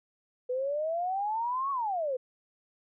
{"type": "exponential two-way sweep", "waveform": "sine", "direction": "up then down", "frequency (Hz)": [491.8, 1129, 491.8], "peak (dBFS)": -28, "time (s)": [0.49, 2.17], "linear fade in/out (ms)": 10, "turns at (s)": 1.71, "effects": []}